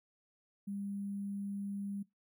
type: tone with sample-and-hold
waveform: sine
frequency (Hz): 200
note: G3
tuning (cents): +35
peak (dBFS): -37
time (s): 0.67-2.03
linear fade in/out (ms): 10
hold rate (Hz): 11025
effects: noise-tail reverb RT60 0.2 s tail -22 dB re dry